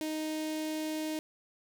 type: tone with notch filter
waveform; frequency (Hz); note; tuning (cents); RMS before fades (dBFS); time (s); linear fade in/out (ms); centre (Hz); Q
sawtooth; 311.1; D#4; 0; -35; 0.01-1.19; 0; 1300; 1.1
effects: none